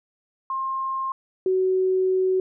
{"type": "tone pair in turn", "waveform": "sine", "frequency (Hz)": [1063, 374.4], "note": ["C6", "F#4"], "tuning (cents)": [27, 20], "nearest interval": "octave + tritone", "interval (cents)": 1807, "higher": "first", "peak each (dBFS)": [-24, -18], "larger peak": "second", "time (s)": [[0.5, 1.12], [1.46, 2.4]], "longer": "second", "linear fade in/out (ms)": 2, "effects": []}